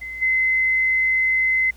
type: tone with level steps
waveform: sine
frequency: 2052 Hz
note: C7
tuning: 34 cents flat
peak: -29 / -16 dBFS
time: 0.01-1.71 s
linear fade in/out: 10 ms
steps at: 0.21 s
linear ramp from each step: 20 ms
effects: added 60 Hz sine -44 dBFS peak until 1.76 s + pink hiss -53 dBFS RMS until 1.76 s